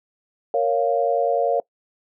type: chord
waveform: sine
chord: Bb minor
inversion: none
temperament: equal with one note detuned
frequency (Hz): 466.2 / 556.6 / 698.5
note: Bb4 / Db5 / F5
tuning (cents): 0 / +7 / 0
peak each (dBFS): -22 / -21 / -22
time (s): 0.54-1.6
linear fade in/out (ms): 2
effects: noise-tail reverb RT60 0.1 s tail -23 dB re dry